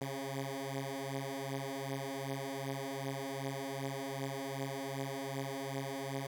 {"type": "beating tone pair", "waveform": "10% pulse", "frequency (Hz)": [135, 137.6], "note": ["C#3", "C#3"], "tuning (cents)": [-45, -12], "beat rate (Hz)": 2.6, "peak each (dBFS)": [-33, -32], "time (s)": [0.01, 6.27], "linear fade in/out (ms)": 5, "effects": []}